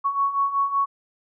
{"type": "beating tone pair", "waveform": "sine", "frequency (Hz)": [1108.7, 1114], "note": ["C#6", "C#6"], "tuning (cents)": [0, 8], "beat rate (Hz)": 5.3, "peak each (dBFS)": [-26, -21], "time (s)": [0.04, 0.86], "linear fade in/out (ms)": 20, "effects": []}